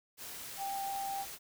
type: tone in noise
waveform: sine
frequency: 788 Hz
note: G5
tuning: 9 cents sharp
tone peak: -35 dBFS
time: 0.57-1.26 s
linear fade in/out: 50 ms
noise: white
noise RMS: -45 dBFS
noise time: 0.17-1.39 s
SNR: +7 dB
effects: none